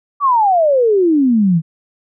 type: exponential sweep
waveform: sine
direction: down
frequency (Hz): 1176 to 155.56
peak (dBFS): -9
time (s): 0.2-1.62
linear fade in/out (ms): 50
effects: none